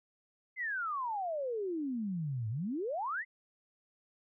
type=exponential two-way sweep; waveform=sine; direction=down then up; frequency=2105 to 105 to 2105 Hz; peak=-33 dBFS; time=0.56-3.25 s; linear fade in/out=50 ms; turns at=2.49 s; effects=none